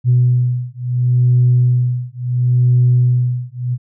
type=beating tone pair; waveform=sine; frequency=123.47 / 124.19 Hz; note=B2 / B2; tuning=0 / +10 cents; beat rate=0.72 Hz; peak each=-13 dBFS; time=0.04-3.78 s; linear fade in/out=50 ms; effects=tanh soft clip ceiling -4 dBFS